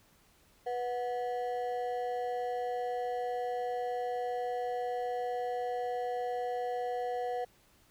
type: ring-modulated tone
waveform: triangle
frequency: 612 Hz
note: D#5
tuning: 29 cents flat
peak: -27 dBFS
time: 0.66-7.45 s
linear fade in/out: 10 ms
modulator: 121 Hz
effects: pink hiss -65 dBFS RMS until 7.9 s